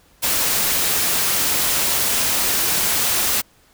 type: noise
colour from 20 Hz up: white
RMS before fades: -19 dBFS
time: 0.22-3.42 s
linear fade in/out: 20 ms
effects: pink hiss -55 dBFS RMS until 3.73 s